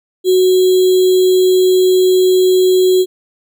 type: tone with sample-and-hold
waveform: sine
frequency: 370 Hz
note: F#4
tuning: in tune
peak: -7 dBFS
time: 0.24-3.06 s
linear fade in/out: 50 ms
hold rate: 3675 Hz
effects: none